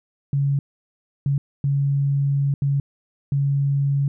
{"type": "tone bursts at uneven times", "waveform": "sine", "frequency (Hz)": 140, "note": "C#3", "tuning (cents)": 18, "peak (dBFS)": -17, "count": 5, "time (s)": [[0.33, 0.59], [1.26, 1.38], [1.64, 2.54], [2.62, 2.8], [3.32, 4.08]], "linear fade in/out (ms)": 2, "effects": []}